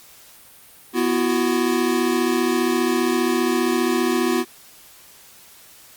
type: chord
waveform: square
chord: B suspended fourth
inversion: none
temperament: equal with one note detuned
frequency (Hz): 246.9 / 335 / 370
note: B3 / E4 / F#4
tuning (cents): 0 / +28 / 0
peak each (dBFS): -23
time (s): 0.93-4.45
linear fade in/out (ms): 50
effects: white hiss -47 dBFS RMS until 5.96 s + Opus 48 kbps